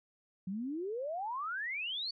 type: exponential sweep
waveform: sine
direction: up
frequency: 179.6 to 4561 Hz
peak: -35 dBFS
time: 0.47-2.11 s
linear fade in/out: 5 ms
effects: none